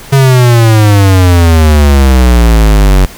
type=exponential sweep; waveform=square; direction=down; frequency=138.59 to 45.88 Hz; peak=-3 dBFS; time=0.12-3.06 s; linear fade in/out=10 ms; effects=pink hiss -30 dBFS RMS until 3.17 s